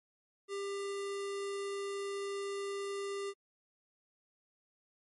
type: tone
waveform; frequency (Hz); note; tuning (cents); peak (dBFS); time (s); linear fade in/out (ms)
square; 398.1; G4; +27; -37; 0.48-3.34; 50
effects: MP3 48 kbps